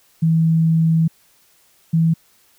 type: tone pair in turn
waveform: sine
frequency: 162.5 / 163.54 Hz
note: E3 / E3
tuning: -24 / -13 cents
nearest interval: unison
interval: 11 cents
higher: second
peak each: -12 dBFS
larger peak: neither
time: 0.22-1.08 / 1.93-2.14 s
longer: first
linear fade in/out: 10 ms
effects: white hiss -56 dBFS RMS until 2.58 s